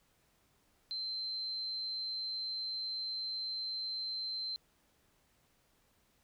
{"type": "tone", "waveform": "sine", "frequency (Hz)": 4106, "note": "C8", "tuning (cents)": -33, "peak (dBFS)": -36, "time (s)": [0.91, 4.56], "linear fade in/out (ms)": 0, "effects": ["pink hiss -72 dBFS RMS until 6.23 s"]}